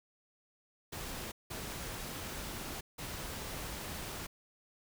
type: noise bursts at uneven times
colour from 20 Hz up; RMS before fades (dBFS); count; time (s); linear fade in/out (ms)
pink; -42; 3; 0.92-1.32 / 1.5-2.81 / 2.98-4.27; 10
effects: none